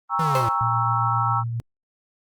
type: chord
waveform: sine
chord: G diminished seventh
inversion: none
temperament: equal with one note detuned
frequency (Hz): 799.5 / 932.3 / 1108.7 / 1318.5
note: G5 / Bb5 / Db6 / Fb6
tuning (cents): +34 / 0 / 0 / 0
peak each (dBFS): -28 / -26 / -27 / -23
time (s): 0.09-1.44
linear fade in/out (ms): 50
type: linear sweep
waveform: square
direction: down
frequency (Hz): 166.7 to 110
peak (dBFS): -24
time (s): 0.19-0.49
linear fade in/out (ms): 5
type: tone with exponential decay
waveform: 30% pulse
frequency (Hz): 523.3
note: C5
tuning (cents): 0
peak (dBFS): -17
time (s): 0.35-0.59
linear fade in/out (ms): 1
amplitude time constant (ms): 52
type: tone with tremolo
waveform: sine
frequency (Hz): 116.54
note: A#2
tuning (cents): 0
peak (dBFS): -23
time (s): 0.61-1.6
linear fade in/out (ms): 0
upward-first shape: triangle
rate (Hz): 7.5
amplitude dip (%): 25
effects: Opus 24 kbps